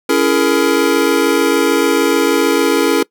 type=chord; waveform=square; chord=A# half-diminished seventh; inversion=first; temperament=just; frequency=279.7 / 335.6 / 419.5 / 466.2 Hz; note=C#4 / E4 / G#4 / A#4; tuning=+16 / +31 / +17 / 0 cents; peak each=-17 dBFS; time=0.09-3.03 s; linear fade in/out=5 ms; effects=noise-tail reverb RT60 0.1 s tail -22 dB re dry